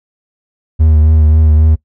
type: tone with vibrato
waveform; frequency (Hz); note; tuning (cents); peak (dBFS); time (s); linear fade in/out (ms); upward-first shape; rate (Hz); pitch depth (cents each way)
triangle; 77.78; D#2; 0; -3; 0.79-1.76; 20; sine; 3.7; 29
effects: noise-tail reverb RT60 0.1 s tail -20 dB re dry